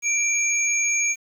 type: tone pair together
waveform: sine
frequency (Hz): 2349 / 6602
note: D7 / G#8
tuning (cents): 0 / -11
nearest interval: octave + tritone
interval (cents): 1789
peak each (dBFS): -22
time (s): 0.02-1.16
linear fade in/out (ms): 50
effects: 8-bit